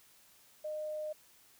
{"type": "tone", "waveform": "sine", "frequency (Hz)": 612, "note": "D#5", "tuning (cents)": -29, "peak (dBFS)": -36, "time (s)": [0.64, 1.13], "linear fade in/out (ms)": 10, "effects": ["white hiss -63 dBFS RMS until 1.59 s"]}